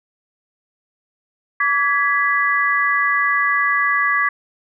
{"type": "tone cluster", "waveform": "sine", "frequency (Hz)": [1150, 1667, 1976], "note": ["D6", "G#6", "B6"], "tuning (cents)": [-37, 6, 0], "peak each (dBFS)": -19, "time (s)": [1.6, 4.29], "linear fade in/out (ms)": 5, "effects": []}